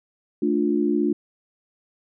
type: chord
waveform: sine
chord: D minor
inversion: second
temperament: just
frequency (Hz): 220.2 / 293.7 / 352.4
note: A3 / D4 / F4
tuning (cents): +2 / 0 / +16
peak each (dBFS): -24 / -22 / -23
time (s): 0.42-1.13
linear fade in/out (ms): 5
effects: none